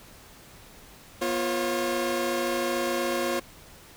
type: tone cluster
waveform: sawtooth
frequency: 242.9 / 350.1 / 542 Hz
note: B3 / F4 / C#5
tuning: -29 / +4 / -39 cents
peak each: -29 / -25 / -25 dBFS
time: 1.21-3.4 s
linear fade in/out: 10 ms
effects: pink hiss -50 dBFS RMS until 3.96 s